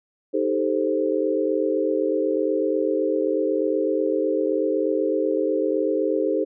sine chord, A half-diminished seventh, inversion second, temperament equal, 311.1 / 392 / 440 / 523.3 Hz, Eb4 / G4 / A4 / C5, 0 / 0 / 0 / 0 cents, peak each -25 dBFS, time 0.33-6.45 s, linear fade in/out 20 ms, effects none

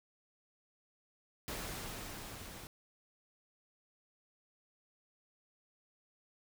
pink noise with level ramp, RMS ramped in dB -41 to -50 dBFS, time 1.48-2.67 s, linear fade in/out 0 ms, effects none

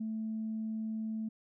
sine tone, 220 Hz, A3, in tune, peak -33 dBFS, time 0-1.29 s, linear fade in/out 10 ms, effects tanh soft clip ceiling -29 dBFS

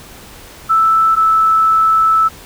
sine tone pair in turn, 1318.5 / 1311.9 Hz, E6 / E6, 0 / -9 cents, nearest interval unison, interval 9 cents, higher first, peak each -8 dBFS, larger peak neither, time 0.69-1.16 / 1.16-2.29 s, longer second, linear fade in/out 20 ms, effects pink hiss -37 dBFS RMS until 2.45 s

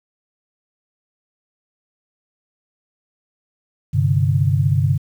sine chord, G suspended fourth, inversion none, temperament just, 98 / 130.67 / 147 Hz, G2 / C3 / D3, 0 / -2 / +2 cents, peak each -18 dBFS, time 3.93-4.98 s, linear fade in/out 20 ms, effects 8-bit

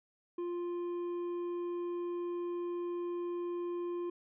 sine tone with hard clipping, 349.2 Hz, F4, in tune, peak -36 dBFS, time 0.38-4.1 s, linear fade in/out 5 ms, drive 5 dB, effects resampled to 8000 Hz

